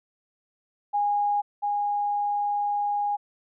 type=tone pair in turn; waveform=sine; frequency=821 / 821 Hz; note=G#5 / G#5; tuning=-20 / -20 cents; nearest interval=unison; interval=0 cents; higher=neither; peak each=-21 / -23 dBFS; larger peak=first; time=0.93-1.42 / 1.62-3.17 s; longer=second; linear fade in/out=20 ms; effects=none